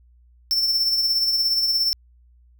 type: tone with tremolo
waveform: square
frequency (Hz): 5380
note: E8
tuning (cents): +34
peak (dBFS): -17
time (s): 0.51-1.93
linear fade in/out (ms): 0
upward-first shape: sine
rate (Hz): 17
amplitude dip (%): 40
effects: added 60 Hz sine -51 dBFS peak until 2.59 s